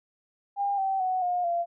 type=tone with pitch steps; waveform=sine; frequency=803 / 772.5 / 743.2 / 715 / 687.8 Hz; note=G5 / G5 / F#5 / F5 / F5; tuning=+41 / -26 / +7 / +41 / -27 cents; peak=-24 dBFS; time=0.56-1.66 s; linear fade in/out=50 ms; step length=220 ms; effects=none